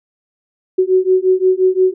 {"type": "beating tone pair", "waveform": "sine", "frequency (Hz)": [370, 375.7], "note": ["F#4", "F#4"], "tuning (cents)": [0, 26], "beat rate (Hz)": 5.7, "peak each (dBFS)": -13, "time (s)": [0.78, 1.94], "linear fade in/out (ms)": 10, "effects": []}